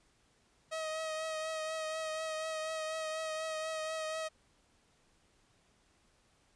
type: tone with vibrato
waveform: sawtooth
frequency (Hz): 633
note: D#5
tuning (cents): +30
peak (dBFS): -32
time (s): 0.71-4.29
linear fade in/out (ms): 20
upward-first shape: triangle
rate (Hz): 4.1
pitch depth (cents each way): 26
effects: pink hiss -70 dBFS RMS until 6.55 s + resampled to 22050 Hz